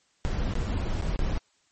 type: noise with dropouts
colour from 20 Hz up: brown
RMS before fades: -27 dBFS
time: 0.25-1.38 s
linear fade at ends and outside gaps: 0 ms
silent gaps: 0.536-0.554 / 1.013-1.023 / 1.16-1.192 s
effects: white hiss -67 dBFS RMS until 1.71 s + MP3 32 kbps